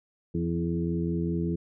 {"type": "harmonic tone with a mistuned harmonic", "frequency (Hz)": 84.9, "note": "F2", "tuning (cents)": -48, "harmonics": [1, 2, 3, 4, 5], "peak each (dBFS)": [-34, -28, -36, -32, -37], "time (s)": [0.34, 1.56], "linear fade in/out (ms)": 10, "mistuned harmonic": 4, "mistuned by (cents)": -29, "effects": []}